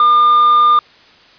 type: tone with quantisation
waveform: triangle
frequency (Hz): 1205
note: D6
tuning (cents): +44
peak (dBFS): -5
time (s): 0-0.79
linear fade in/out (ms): 2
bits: 5
effects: white hiss -45 dBFS RMS until 1.38 s + resampled to 11025 Hz